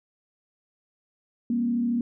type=tone with frequency modulation; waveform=sine; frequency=237.9 Hz; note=A#3; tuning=35 cents sharp; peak=-22 dBFS; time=1.5-2.01 s; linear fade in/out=2 ms; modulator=33.5 Hz; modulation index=0.51; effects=none

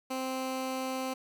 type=tone; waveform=15% pulse; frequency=261.1 Hz; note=C4; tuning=3 cents flat; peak=-26 dBFS; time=0.1-1.14 s; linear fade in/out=10 ms; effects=none

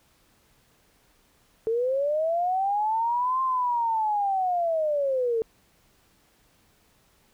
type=linear two-way sweep; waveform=sine; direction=up then down; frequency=440 to 1056 to 440 Hz; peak=-22 dBFS; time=1.67-5.42 s; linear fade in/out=0 ms; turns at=3.42 s; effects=pink hiss -63 dBFS RMS until 7.33 s

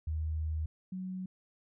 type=tone pair in turn; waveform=sine; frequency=78.4 / 185.97 Hz; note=D#2 / F#3; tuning=+14 / +9 cents; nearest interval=octave + minor third; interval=1495 cents; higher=second; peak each=-31 / -36 dBFS; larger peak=first; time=0.07-0.66 / 0.92-1.26 s; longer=first; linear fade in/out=5 ms; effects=none

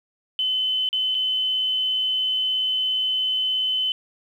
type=tone with dropouts; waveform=sine; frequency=3039 Hz; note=F#7; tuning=46 cents sharp; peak=-20 dBFS; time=0.39-3.92 s; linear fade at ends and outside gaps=1 ms; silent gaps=0.89-0.929 / 1.146-1.15 s; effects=9-bit

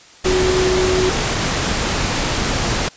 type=tone in noise; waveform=sine; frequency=370.2 Hz; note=F#4; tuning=1 cent sharp; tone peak=-15 dBFS; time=0.25-1.1 s; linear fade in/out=10 ms; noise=pink; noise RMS=-19 dBFS; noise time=0.24-2.89 s; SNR=+1 dB; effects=white hiss -44 dBFS RMS until 2.96 s + resampled to 16000 Hz

